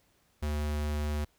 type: tone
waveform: square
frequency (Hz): 74.6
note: D2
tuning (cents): +28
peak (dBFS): -30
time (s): 0.42-1.25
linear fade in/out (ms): 10
effects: pink hiss -69 dBFS RMS until 1.38 s